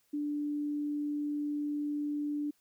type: tone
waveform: sine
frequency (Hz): 293.7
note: D4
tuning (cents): 0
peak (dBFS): -31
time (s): 0.13-2.51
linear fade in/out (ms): 10
effects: white hiss -72 dBFS RMS until 2.6 s